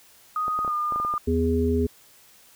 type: tone with pitch glide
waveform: sine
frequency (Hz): 1244.5 to 1209.1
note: D#6 to D#6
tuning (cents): 0 to -50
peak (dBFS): -23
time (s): 0.36-1.18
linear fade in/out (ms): 2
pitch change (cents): -50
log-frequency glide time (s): 0.66-0.73
type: clicks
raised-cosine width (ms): 1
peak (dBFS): -21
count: 9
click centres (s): 0.481 / 0.59 / 0.648 / 0.678 / 0.923 / 0.96 / 1 / 1.049 / 1.139
type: harmonic tone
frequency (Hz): 82.41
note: E2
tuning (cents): 0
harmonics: 1 / 3 / 5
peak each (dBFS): -24 / -24 / -24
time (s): 1.27-1.87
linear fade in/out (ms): 10
effects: white hiss -54 dBFS RMS until 2.55 s